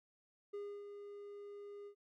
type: tone with ADSR envelope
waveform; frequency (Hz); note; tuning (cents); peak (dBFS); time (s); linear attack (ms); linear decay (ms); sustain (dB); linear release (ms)
triangle; 407.7; G#4; -32; -39; 0.53-1.95; 13; 290; -7; 83
effects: none